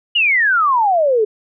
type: exponential sweep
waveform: sine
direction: down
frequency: 2942 to 412.2 Hz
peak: -11 dBFS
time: 0.15-1.25 s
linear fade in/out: 10 ms
effects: none